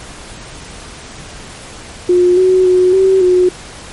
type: tone with pitch steps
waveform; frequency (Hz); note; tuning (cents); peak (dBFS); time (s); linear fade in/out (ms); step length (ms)
sine; 357.5 / 371.5 / 365.8 / 381.6 / 363.2; F4 / F#4 / F#4 / G4 / F#4; +41 / +7 / -20 / -47 / -32; -6; 2.09-3.49; 5; 280
effects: pink hiss -32 dBFS RMS until 3.92 s + MP3 48 kbps